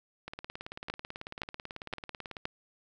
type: two click trains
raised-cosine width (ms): 0.3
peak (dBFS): -17 / -24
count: 4 / 39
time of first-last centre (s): 0.9-2.454 / 0.28-2.368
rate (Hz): 1.93 / 18.2
effects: none